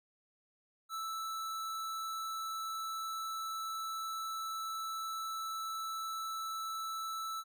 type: tone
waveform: square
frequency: 1317 Hz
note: E6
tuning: 2 cents flat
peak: -38 dBFS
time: 0.89-7.44 s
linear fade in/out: 50 ms
effects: none